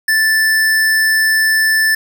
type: tone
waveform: square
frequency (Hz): 1760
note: A6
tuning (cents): 0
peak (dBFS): -11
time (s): 0.08-1.95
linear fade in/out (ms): 5
effects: 7-bit